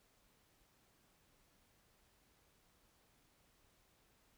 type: silence
effects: pink hiss -73 dBFS RMS until 4.37 s